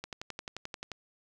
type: click train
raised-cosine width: 0.2 ms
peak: -21 dBFS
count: 11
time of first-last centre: 0.04-0.917 s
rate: 11.4 Hz
effects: none